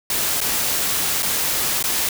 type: noise with dropouts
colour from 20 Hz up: white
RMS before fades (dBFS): -21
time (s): 0.1-2.09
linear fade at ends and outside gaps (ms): 2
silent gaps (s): 0.405-0.413 / 1.224-1.229 / 1.827-1.839
effects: none